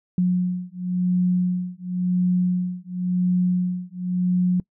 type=beating tone pair; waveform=sine; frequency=180 / 180.94 Hz; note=F#3 / F#3; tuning=-47 / -38 cents; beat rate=0.94 Hz; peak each=-22 dBFS; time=0.18-4.6 s; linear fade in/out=2 ms; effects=noise-tail reverb RT60 0.1 s tail -24 dB re dry